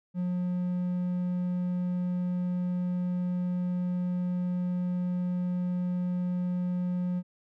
triangle tone, 179.2 Hz, F3, 45 cents sharp, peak -25 dBFS, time 0.14-7.23 s, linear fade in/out 50 ms, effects none

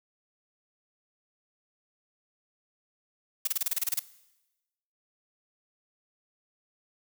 blue noise bursts, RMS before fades -27 dBFS, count 11, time 3.45-3.994 s, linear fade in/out 5 ms, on 24 ms, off 28 ms, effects noise-tail reverb RT60 1.0 s tail -18 dB re dry

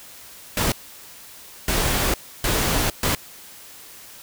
pink noise bursts at uneven times, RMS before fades -21 dBFS, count 4, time 0.57-0.72 / 1.68-2.14 / 2.44-2.9 / 3.03-3.15 s, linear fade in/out 2 ms, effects white hiss -43 dBFS RMS until 4.22 s

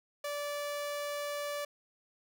sawtooth tone, 581 Hz, D5, 19 cents flat, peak -31 dBFS, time 0.24-1.65 s, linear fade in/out 5 ms, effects none

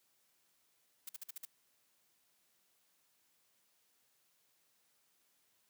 blue noise bursts, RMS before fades -45 dBFS, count 6, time 1.07-1.452 s, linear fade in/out 5 ms, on 22 ms, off 50 ms, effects white hiss -75 dBFS RMS until 5.69 s + high-pass 100 Hz 12 dB/octave

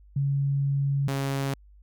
sine / sawtooth tone pair in turn, 139.5 / 137.26 Hz, C#3 / C#3, +11 / -17 cents, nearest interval unison, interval 28 cents, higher first, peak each -22 dBFS, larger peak neither, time 0.16-1.08 / 1.08-1.54 s, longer first, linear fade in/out 5 ms, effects added 50 Hz sine -50 dBFS peak until 1.82 s

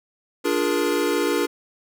square chord, Bb dominant seventh, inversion first, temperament equal with one note detuned, 293.7 / 349.2 / 415.3 / 471.6 Hz, D4 / F4 / Ab4 / Bb4, 0 / 0 / 0 / +20 cents, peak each -26 dBFS, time 0.44-1.47 s, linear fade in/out 20 ms, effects none

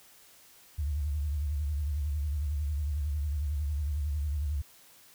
sine tone with vibrato, 73.42 Hz, D2, in tune, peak -28 dBFS, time 0.78-4.62 s, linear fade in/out 10 ms, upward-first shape sine, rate 11 Hz, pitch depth 110 cents each way, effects white hiss -57 dBFS RMS until 5.14 s

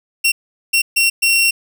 sawtooth tone bursts at uneven times, 2732 Hz, F7, 39 cents flat, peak -8 dBFS, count 4, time 0.24-0.32 / 0.73-0.82 / 0.96-1.1 / 1.22-1.51 s, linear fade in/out 10 ms, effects none

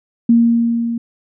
sine tone with level ramp, 233.1 Hz, A#3, in tune, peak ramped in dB -6 to -18 dBFS, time 0.29-0.98 s, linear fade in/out 5 ms, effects none

